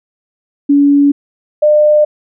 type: tone pair in turn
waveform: sine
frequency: 284.5 / 601.5 Hz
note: C#4 / D5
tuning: +45 / +41 cents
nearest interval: octave + minor second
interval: 1296 cents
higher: second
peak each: -5 dBFS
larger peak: neither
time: 0.69-1.12 / 1.62-2.05 s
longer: neither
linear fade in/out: 10 ms
effects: none